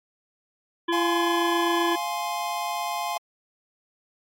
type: harmonic tone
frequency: 340 Hz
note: F4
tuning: 46 cents flat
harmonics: 1 / 3 / 5 / 7 / 9 / 10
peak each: -24 / -27 / -31 / -43 / -36 / -36 dBFS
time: 0.88-1.96 s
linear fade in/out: 10 ms
type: chord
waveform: square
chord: F minor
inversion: none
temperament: just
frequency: 698.5 / 838.1 / 1047.7 Hz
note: F5 / Ab5 / C6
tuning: 0 / +16 / +2 cents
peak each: -32 dBFS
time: 0.92-3.18 s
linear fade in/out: 10 ms
effects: AAC 64 kbps